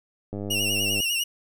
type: click train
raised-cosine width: 2 ms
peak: -20 dBFS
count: 69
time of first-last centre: 0.33-1.003 s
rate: 101 Hz
type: tone with vibrato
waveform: sawtooth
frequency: 2800 Hz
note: F7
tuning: 4 cents sharp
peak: -20 dBFS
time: 0.5-1.24 s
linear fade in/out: 10 ms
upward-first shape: sine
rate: 10 Hz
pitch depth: 67 cents each way
effects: none